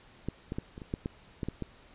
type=clicks; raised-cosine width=3 ms; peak=-19 / -21 / -20 / -30 / -29 / -18 / -19 / -20 / -20 / -21 dBFS; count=10; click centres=0.286 / 0.521 / 0.585 / 0.779 / 0.818 / 0.939 / 1.059 / 1.432 / 1.486 / 1.623 s; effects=pink hiss -57 dBFS RMS until 1.94 s + resampled to 8000 Hz